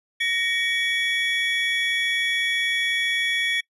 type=tone cluster; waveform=triangle; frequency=1866 / 2268 / 3379 Hz; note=A#6 / C#7 / G#7; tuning=+1 / +39 / +29 cents; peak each=-24 dBFS; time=0.2-3.61 s; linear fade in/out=10 ms; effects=noise-tail reverb RT60 0.1 s tail -23 dB re dry + resampled to 32000 Hz